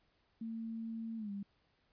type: tone with pitch glide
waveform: sine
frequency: 225.9 to 200.1 Hz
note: A3 to G3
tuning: +46 to +36 cents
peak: -39 dBFS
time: 0.41-1.43 s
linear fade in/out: 5 ms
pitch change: -210 cents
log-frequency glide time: 1.17-1.31 s
effects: pink hiss -75 dBFS RMS until 1.92 s + resampled to 11025 Hz